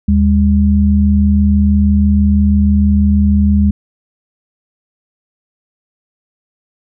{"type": "tone pair together", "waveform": "sine", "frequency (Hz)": [77.1, 203.3], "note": ["D#2", "G#3"], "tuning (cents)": [-15, -37], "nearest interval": "octave + perfect fourth", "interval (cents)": 1678, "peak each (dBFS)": -10, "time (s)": [0.08, 3.71], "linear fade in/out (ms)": 5, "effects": []}